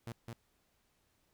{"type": "tone with echo", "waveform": "sawtooth", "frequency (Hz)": 116.54, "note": "A#2", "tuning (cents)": 0, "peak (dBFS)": -37, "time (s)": [0.07, 0.12], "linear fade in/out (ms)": 0, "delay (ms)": 210, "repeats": 1, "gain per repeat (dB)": -2, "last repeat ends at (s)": 0.33, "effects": ["pink hiss -75 dBFS RMS until 1.33 s"]}